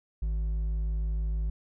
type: tone with hard clipping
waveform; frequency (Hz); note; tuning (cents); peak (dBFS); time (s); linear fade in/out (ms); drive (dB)
sine; 53.2; G#1; +42; -28; 0.22-1.5; 5; 4
effects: none